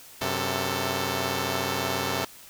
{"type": "tone cluster", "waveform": "5% pulse", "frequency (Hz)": [94.5, 131.7, 443.4], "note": ["F#2", "C3", "A4"], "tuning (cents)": [37, 12, 13], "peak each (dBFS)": -19, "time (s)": [0.21, 2.25], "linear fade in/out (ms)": 5, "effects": ["white hiss -48 dBFS RMS until 2.49 s"]}